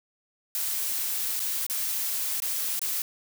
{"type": "noise with dropouts", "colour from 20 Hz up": "blue", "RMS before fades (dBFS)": -29, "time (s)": [0.55, 3.02], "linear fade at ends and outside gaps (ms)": 1, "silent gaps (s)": [[1.395, 1.401], [1.666, 1.698], [2.402, 2.421], [2.793, 2.816]], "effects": []}